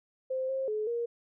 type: tone with pitch steps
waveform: sine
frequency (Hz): 521 / 532 / 427.8 / 470.9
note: C5 / C5 / A4 / A#4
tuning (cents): -7 / +29 / -49 / +18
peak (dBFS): -29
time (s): 0.3-1.06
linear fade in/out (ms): 10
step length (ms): 190
effects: none